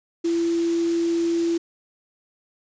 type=tone in noise; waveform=sine; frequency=336.6 Hz; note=E4; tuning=36 cents sharp; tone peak=-19 dBFS; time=0.24-1.58 s; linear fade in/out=10 ms; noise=white; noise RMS=-37 dBFS; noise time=0.24-1.58 s; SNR=+15 dB; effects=resampled to 16000 Hz